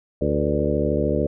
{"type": "harmonic tone with a mistuned harmonic", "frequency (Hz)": 73.5, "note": "D2", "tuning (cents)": 2, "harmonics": [1, 2, 3, 4, 5, 6, 7, 8], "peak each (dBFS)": [-27, -27, -27, -27, -27, -27, -27, -27], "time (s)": [0.21, 1.27], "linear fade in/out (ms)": 5, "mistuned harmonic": 7, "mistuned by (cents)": -54, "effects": []}